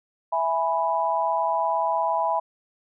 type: chord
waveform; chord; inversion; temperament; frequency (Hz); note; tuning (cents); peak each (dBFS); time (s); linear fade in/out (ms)
sine; E major; none; equal; 659.3 / 830.6 / 987.8; E5 / G#5 / B5; 0 / 0 / 0; -26 / -26 / -24; 0.32-2.4; 10
effects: none